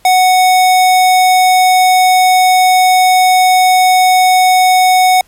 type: tone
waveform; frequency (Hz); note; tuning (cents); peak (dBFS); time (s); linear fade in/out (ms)
square; 740; F#5; 0; -6; 0.05-5.21; 2
effects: pink hiss -49 dBFS RMS until 5.27 s + MP3 64 kbps